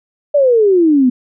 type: exponential sweep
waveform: sine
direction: down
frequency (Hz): 597 to 243.1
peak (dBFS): -7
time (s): 0.34-1.1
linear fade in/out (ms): 10
effects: none

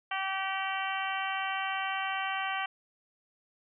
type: harmonic tone with a mistuned harmonic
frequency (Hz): 385.3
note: G4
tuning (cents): -30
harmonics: 2 / 3 / 4 / 5 / 6 / 7 / 8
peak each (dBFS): -35 / -37 / -38 / -39 / -40 / -40 / -41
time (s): 0.11-2.66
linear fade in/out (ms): 5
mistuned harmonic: 7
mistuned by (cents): +29
effects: none

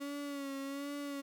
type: tone with vibrato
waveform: 35% pulse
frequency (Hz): 280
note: C#4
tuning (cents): +18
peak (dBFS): -37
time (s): 0-1.22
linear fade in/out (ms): 20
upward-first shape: sine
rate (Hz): 1.3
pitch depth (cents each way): 43
effects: none

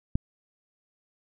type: click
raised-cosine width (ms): 5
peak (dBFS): -12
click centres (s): 0.155
effects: none

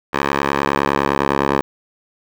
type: tone with band-pass filter sweep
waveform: 10% pulse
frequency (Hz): 69.8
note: C#2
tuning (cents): +13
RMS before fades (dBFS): -18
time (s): 0.13-1.62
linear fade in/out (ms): 10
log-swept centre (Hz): 1300 to 830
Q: 0.9
effects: none

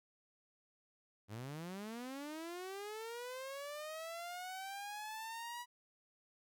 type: linear sweep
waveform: sawtooth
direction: up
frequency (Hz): 98 to 976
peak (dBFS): -40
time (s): 1.28-5.66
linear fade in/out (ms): 50
effects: none

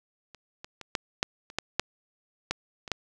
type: clicks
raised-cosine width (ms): 0.2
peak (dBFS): -29 / -23 / -23 / -9 / -7 / -27 / -10 / -6 / -10 / -23 / -10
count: 11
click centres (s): 0.347 / 0.645 / 0.813 / 0.952 / 1.229 / 1.501 / 1.586 / 1.796 / 2.51 / 2.878 / 2.917
effects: none

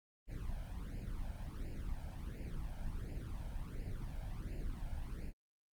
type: noise with flanger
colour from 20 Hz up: brown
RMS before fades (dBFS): -42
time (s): 0.27-5.33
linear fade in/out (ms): 50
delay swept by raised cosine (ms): 0.41 to 1.32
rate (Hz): 1.4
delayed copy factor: +0.95
effects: Opus 32 kbps

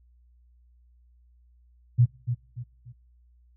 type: tone with echo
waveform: sine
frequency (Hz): 121.2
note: B2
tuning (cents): -32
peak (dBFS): -14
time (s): 1.98-2.06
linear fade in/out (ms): 20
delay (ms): 290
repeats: 3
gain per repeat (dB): -9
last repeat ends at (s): 2.93
effects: noise-tail reverb RT60 0.6 s tail -26 dB re dry + added 60 Hz sine -56 dBFS peak until 3.56 s

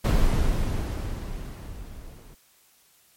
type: noise with level ramp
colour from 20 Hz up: brown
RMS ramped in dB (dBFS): -18 to -45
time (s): 0.04-2.35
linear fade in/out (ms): 10
effects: white hiss -60 dBFS RMS until 3.16 s + MP3 64 kbps

